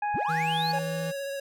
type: harmonic tone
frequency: 830.6 Hz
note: G#5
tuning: in tune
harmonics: 1 / 2 / 3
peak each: -26 / -36 / -42 dBFS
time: 0.02-0.79 s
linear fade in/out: 5 ms
type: linear sweep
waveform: triangle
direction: up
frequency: 55 to 4543 Hz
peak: -29 dBFS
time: 0.14-0.72 s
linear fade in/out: 5 ms
type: tone with pitch glide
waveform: square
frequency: 160.1 to 164.41 Hz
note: D#3 to E3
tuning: +50 to -4 cents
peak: -32 dBFS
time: 0.28-1.12 s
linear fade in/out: 20 ms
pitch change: +46 cents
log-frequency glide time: 0.4-0.99 s
type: tone with vibrato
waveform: square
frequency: 554.4 Hz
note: C#5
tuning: in tune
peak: -32 dBFS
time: 0.73-1.4 s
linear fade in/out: 5 ms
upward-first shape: sine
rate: 15 Hz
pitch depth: 16 cents each way
effects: none